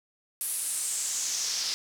pink noise with band-pass filter sweep, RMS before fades -31 dBFS, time 0.41-1.74 s, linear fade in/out 0 ms, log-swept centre 11000 to 4900 Hz, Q 3.5, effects none

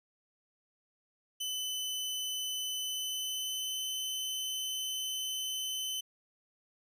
sawtooth tone with pitch glide, 3021 to 3044 Hz, F#7 to F#7, +35 to +48 cents, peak -31 dBFS, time 1.4-6.01 s, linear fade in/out 10 ms, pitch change +13 cents, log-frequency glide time 2.79-3.82 s, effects none

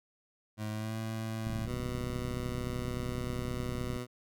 25% pulse tone with pitch glide, 107.4 to 111.44 Hz, A2 to A2, -41 to +23 cents, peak -31 dBFS, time 0.57-1.69 s, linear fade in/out 50 ms, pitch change +64 cents, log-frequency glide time 0.72-0.96 s
click train, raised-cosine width 5 ms, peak -26 dBFS, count 84, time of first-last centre 1.47-3.962 s, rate 33.3 Hz
15% pulse tone, 123.47 Hz, B2, in tune, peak -30 dBFS, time 1.65-4.07 s, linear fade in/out 50 ms
effects none

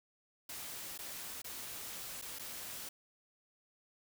white noise with dropouts, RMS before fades -45 dBFS, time 0.49-2.89 s, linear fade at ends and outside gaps 5 ms, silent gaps 0.978-0.988 / 1.419-1.443 / 2.215-2.222 / 2.388-2.393 s, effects none

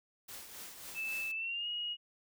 white noise with tremolo, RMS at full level -46 dBFS, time 0.28-1.32 s, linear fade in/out 10 ms, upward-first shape triangle, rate 3.7 Hz, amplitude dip 55%
sine tone with pitch glide, 2631 to 2886 Hz, E7 to F#7, -4 to -44 cents, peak -35 dBFS, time 0.94-1.97 s, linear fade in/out 50 ms, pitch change +160 cents, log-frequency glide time 1.35-1.68 s
effects none

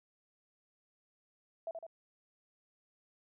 sine tone with echo, 659.3 Hz, E5, in tune, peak -36 dBFS, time 1.67-1.71 s, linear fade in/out 2 ms, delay 78 ms, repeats 2, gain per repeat -4 dB, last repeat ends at 1.866 s, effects none

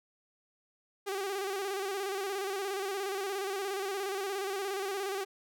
sawtooth tone with vibrato, 392 Hz, G4, in tune, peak -29 dBFS, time 1.06-5.25 s, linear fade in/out 20 ms, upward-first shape square, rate 17 Hz, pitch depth 54 cents each way, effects none

